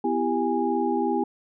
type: tone cluster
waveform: sine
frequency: 251.1 / 332.6 / 395.8 / 824 Hz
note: B3 / E4 / G4 / G#5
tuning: +29 / +16 / +17 / -14 cents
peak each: -27 dBFS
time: 0.04-1.24 s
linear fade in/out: 5 ms
effects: none